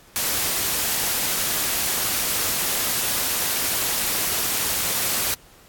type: noise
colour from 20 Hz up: white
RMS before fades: -23 dBFS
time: 0.16-5.34 s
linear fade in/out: 0 ms
effects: pink hiss -51 dBFS RMS until 5.68 s + AAC 64 kbps